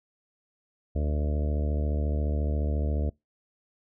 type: harmonic tone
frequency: 74.3 Hz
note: D2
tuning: 21 cents sharp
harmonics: 1 / 2 / 3 / 4 / 5 / 6 / 7 / 8 / 9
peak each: -25 / -36 / -37 / -39 / -44 / -40 / -43 / -42 / -45 dBFS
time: 0.95-3.1 s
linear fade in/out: 10 ms
effects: noise-tail reverb RT60 0.2 s tail -25 dB re dry